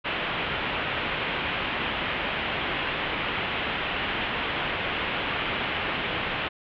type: low-pass noise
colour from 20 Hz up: white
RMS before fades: -29 dBFS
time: 0.04-6.49 s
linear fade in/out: 20 ms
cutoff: 3200 Hz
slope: 48 dB/octave
effects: none